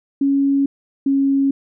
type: tone pair in turn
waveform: sine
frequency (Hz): 277.2 / 274.6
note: C#4 / C#4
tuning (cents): 0 / -16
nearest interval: unison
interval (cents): 16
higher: first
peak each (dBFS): -13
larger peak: neither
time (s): 0.21-0.66 / 1.06-1.51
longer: neither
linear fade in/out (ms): 5
effects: none